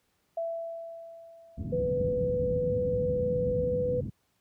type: tone with exponential decay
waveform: sine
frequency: 666 Hz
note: E5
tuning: 18 cents sharp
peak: -28 dBFS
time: 0.37-2.31 s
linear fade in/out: 5 ms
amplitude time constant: 420 ms
type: low-pass noise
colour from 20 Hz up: white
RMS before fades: -33 dBFS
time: 1.57-4.1 s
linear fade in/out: 10 ms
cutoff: 200 Hz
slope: 24 dB/octave
type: tone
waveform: sine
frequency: 496.9 Hz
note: B4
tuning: 11 cents sharp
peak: -26 dBFS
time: 1.72-4.01 s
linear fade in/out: 10 ms
effects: pink hiss -73 dBFS RMS until 4.4 s + high-pass 60 Hz 12 dB/octave